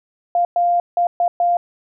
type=tone bursts at uneven times; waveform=sine; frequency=698.5 Hz; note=F5; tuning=in tune; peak=-13 dBFS; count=5; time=0.35-0.45 / 0.56-0.8 / 0.97-1.07 / 1.2-1.28 / 1.4-1.57 s; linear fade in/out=2 ms; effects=none